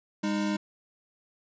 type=tone pair together; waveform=square; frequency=203.2 / 309.9 Hz; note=G#3 / D#4; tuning=-38 / -7 cents; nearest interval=perfect fifth; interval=731 cents; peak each=-29 / -31 dBFS; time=0.23-0.57 s; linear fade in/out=10 ms; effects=resampled to 16000 Hz